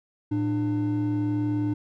triangle tone pair together, 112.8 / 299 Hz, A2 / D4, +44 / +31 cents, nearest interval octave + perfect fourth, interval 1687 cents, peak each -25 / -22 dBFS, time 0.31-1.74 s, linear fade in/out 10 ms, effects tanh soft clip ceiling -15 dBFS

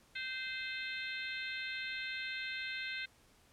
harmonic tone with a mistuned harmonic, 518 Hz, C5, 17 cents flat, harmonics 3 / 4 / 5 / 6 / 7 / 8, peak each -43 / -43 / -45 / -51 / -47 / -49 dBFS, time 0.15-3.06 s, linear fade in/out 10 ms, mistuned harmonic 6, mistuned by +22 cents, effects pink hiss -66 dBFS RMS until 3.52 s + low-pass 12000 Hz 12 dB/octave

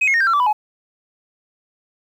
sine tone with pitch steps, 2527 / 2162 / 1849.9 / 1582.7 / 1354.2 / 1158.6 / 991.3 / 848.2 Hz, D#7 / C#7 / A#6 / G6 / E6 / D6 / B5 / G#5, +26 / -44 / -14 / +16 / +46 / -24 / +6 / +36 cents, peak -11 dBFS, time 0.01-0.53 s, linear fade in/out 10 ms, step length 65 ms, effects tanh soft clip ceiling -12 dBFS + 8-bit

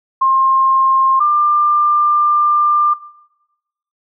sine tone pair in turn, 1063 / 1193.2 Hz, C6 / D6, +27 / +27 cents, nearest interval major second, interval 200 cents, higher second, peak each -9 dBFS, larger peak neither, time 0.21-1.2 / 1.2-2.94 s, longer second, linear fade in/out 10 ms, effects noise-tail reverb RT60 1.0 s tail -19 dB re dry

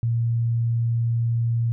sine tone, 116.54 Hz, A#2, in tune, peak -19 dBFS, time 0.03-1.72 s, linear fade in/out 0 ms, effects none

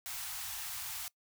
white band-stop noise, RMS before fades -41 dBFS, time 0.06-1.08 s, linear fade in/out 0 ms, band 130 to 690 Hz, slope 96 dB/octave, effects noise-tail reverb RT60 0.1 s tail -22 dB re dry

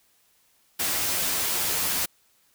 white noise with comb filter, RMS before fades -26 dBFS, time 0.79-2.06 s, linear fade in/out 10 ms, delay 11 ms, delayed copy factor +0.7, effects white hiss -64 dBFS RMS until 2.54 s

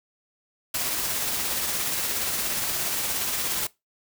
white noise with tremolo, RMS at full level -26 dBFS, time 0.74-3.67 s, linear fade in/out 5 ms, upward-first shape triangle, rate 17 Hz, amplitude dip 30%, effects noise-tail reverb RT60 0.2 s tail -21 dB re dry

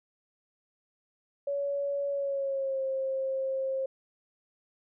sine tone with pitch glide, 564 to 532.7 Hz, C#5 to C5, +30 to +31 cents, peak -28 dBFS, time 1.47-3.86 s, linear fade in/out 5 ms, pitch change -99 cents, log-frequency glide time 2.1-2.82 s, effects none

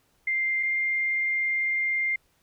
sine tone pair in turn, 2097 / 2106 Hz, C7 / C7, +3 / +11 cents, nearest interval unison, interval 8 cents, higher second, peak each -23 dBFS, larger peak neither, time 0.27-0.63 / 0.63-2.16 s, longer second, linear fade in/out 5 ms, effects pink hiss -67 dBFS RMS until 2.42 s

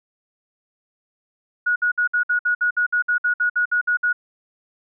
sine tone bursts, 1455 Hz, F#6, 29 cents flat, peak -16 dBFS, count 16, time 1.66-4.13 s, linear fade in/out 10 ms, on 100 ms, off 58 ms, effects none

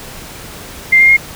sine tone with pitch steps, 2097 / 2118 / 2139 Hz, C7 / C7 / C7, +3 / +21 / +38 cents, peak -4 dBFS, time 0.92-1.169 s, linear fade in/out 10 ms, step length 83 ms, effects pink hiss -31 dBFS RMS until 1.35 s

